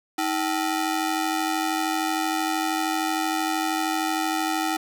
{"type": "ring-modulated tone", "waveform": "sawtooth", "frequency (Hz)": 543, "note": "C#5", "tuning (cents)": -36, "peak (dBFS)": -16, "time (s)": [0.18, 4.77], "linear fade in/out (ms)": 5, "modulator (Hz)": 225, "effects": []}